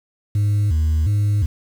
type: tone with vibrato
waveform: sine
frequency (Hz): 89.9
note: F#2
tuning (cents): -49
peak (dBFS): -12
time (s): 0.35-1.46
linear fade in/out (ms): 5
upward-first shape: square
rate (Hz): 1.4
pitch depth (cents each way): 240
effects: tanh soft clip ceiling -14 dBFS + 7-bit